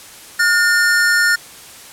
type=tone pair together; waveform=square; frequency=1429.9 / 1800 Hz; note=F6 / A6; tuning=+40 / +39 cents; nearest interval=major third; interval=399 cents; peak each=-15 dBFS; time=0.39-1.36 s; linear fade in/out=10 ms; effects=white hiss -38 dBFS RMS until 1.92 s + low-pass 12000 Hz 12 dB/octave